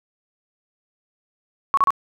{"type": "tone bursts", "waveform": "sine", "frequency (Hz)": 1110, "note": "C#6", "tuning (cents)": 2, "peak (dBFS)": -13, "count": 3, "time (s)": [1.74, 1.905], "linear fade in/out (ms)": 0, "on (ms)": 33, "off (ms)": 33, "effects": []}